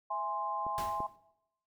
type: chord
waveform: sine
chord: E augmented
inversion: none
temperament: equal with one note detuned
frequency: 659.3 / 827.7 / 1046.5 Hz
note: E5 / G#5 / B#5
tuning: 0 / -6 / 0 cents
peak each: -41 / -36 / -35 dBFS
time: 0.1-1.07 s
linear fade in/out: 10 ms
type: clicks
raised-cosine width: 2 ms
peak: -32 / -27 dBFS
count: 2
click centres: 0.666 / 1.004 s
type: noise with exponential decay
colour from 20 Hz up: pink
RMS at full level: -39 dBFS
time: 0.78-1.16 s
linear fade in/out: 0 ms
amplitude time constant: 82 ms
effects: noise-tail reverb RT60 0.8 s tail -18 dB re dry